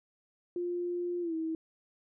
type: tone with pitch glide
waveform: sine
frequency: 351.4 to 322.2 Hz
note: F4 to E4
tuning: +11 to -39 cents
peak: -31 dBFS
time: 0.56-1.55 s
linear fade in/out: 2 ms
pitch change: -150 cents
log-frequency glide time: 1.21-1.34 s
effects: none